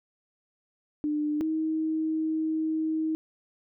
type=tone pair in turn; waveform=sine; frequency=299.3 / 316.2 Hz; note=D4 / D#4; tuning=+33 / +28 cents; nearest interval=minor second; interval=95 cents; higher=second; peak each=-25 dBFS; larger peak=neither; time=1.04-1.41 / 1.41-3.15 s; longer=second; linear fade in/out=0 ms; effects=none